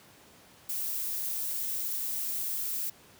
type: noise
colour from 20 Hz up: violet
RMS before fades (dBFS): -33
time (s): 0.69-2.9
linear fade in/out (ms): 5
effects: pink hiss -56 dBFS RMS until 3.19 s + high-pass 100 Hz 12 dB/octave